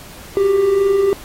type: tone pair together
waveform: triangle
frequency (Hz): 373.2 / 395.5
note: F#4 / G4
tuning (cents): +15 / +15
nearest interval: minor second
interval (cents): 100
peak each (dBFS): -20 / -10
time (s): 0.37-1.13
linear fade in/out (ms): 0
effects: pink hiss -38 dBFS RMS until 1.24 s + AAC 48 kbps